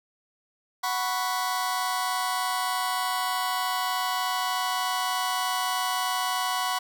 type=chord; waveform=sawtooth; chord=F# suspended fourth; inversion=none; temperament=just; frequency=740 / 986.7 / 1110 Hz; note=F#5 / B5 / C#6; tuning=0 / -2 / +2 cents; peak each=-26 dBFS; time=0.83-6.79 s; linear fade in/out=10 ms; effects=none